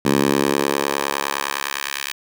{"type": "tone with high-pass filter sweep", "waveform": "10% pulse", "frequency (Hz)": 69.8, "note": "C#2", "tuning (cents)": 13, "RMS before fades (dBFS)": -21, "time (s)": [0.05, 2.12], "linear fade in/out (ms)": 5, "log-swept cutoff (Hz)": [200, 2200], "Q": 1, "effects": []}